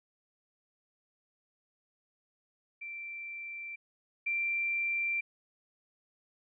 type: tone pair in turn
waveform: sine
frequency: 2348 / 2358 Hz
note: D7 / D7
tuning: -1 / +6 cents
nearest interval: unison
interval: 7 cents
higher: second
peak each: -39 / -29 dBFS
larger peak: second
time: 2.81-3.76 / 4.26-5.21 s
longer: neither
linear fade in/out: 10 ms
effects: none